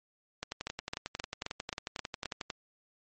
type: two click trains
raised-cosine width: 0.2 ms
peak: -17 / -18 dBFS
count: 7 / 24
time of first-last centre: 0.67-2.257 / 0.43-2.502 s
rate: 3.78 / 11.1 Hz
effects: MP3 32 kbps